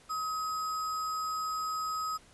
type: tone with sample-and-hold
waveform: sine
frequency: 1270 Hz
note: D#6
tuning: 35 cents sharp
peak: -31 dBFS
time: 0.09-2.18 s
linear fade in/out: 20 ms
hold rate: 6300 Hz
effects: pink hiss -59 dBFS RMS until 2.33 s + resampled to 24000 Hz